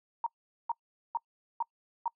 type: tone bursts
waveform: sine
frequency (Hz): 932.3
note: A#5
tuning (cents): 0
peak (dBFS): -27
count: 5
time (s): 0.24-2.08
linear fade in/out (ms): 2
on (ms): 24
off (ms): 430
effects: noise-tail reverb RT60 0.1 s tail -26 dB re dry